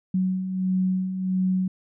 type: beating tone pair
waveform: sine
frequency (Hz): 185 / 186.5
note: F#3 / F#3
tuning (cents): 0 / +14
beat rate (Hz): 1.5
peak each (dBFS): -30 / -22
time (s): 0.14-1.68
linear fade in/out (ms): 5
effects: none